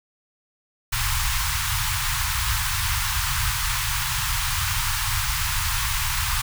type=band-stop noise; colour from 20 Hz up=pink; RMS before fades=-24 dBFS; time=0.92-6.42 s; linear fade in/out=10 ms; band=130 to 910 Hz; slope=48 dB/octave; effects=none